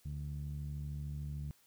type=tone with low-pass filter; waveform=sawtooth; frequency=73.3 Hz; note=D2; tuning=3 cents flat; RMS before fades=-41 dBFS; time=0.05-1.51 s; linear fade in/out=0 ms; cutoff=150 Hz; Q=2.8; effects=white hiss -68 dBFS RMS until 1.66 s